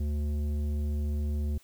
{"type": "tone with tanh clipping", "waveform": "triangle", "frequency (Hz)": 73.8, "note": "D2", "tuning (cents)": 9, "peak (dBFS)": -29, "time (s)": [0, 1.58], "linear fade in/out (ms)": 5, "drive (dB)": 15, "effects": ["white hiss -61 dBFS RMS until 1.63 s"]}